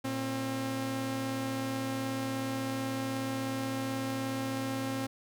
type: tone pair together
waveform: sawtooth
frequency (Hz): 115.3 / 266.9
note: A#2 / C4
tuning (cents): -19 / +35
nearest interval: octave + minor third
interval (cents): 1454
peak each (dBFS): -34 / -29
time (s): 0.04-5.07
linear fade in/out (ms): 10
effects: none